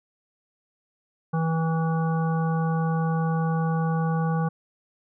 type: harmonic tone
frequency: 162.5 Hz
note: E3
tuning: 24 cents flat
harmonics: 1 / 3 / 5 / 7 / 9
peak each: -22 / -33 / -32 / -35 / -39 dBFS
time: 1.33-4.49 s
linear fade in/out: 10 ms
effects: none